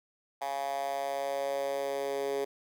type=tone with high-pass filter sweep; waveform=10% pulse; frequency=138.8 Hz; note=C#3; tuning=3 cents sharp; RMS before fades=-33 dBFS; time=0.41-2.45 s; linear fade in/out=10 ms; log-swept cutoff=770 to 420 Hz; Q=4.4; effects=none